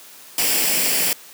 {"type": "noise with comb filter", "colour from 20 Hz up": "white", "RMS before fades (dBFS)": -19, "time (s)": [0.38, 1.13], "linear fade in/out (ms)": 2, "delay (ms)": 0.39, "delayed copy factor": 0.55, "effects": ["white hiss -43 dBFS RMS until 1.33 s", "high-pass 200 Hz 12 dB/octave"]}